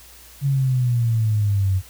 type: exponential sweep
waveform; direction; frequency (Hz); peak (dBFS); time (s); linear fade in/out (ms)
sine; down; 141.5 to 92.5; -16; 0.41-1.82; 50
effects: added 60 Hz sine -49 dBFS peak until 1.89 s + white hiss -46 dBFS RMS until 1.89 s